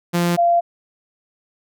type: tone pair in turn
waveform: sawtooth / sine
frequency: 173.3 / 689 Hz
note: F3 / F5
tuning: -13 / -24 cents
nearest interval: 2 octaves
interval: 2389 cents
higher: second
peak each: -12 dBFS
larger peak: neither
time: 0.13-0.37 / 0.37-0.61 s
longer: neither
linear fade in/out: 20 ms
effects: none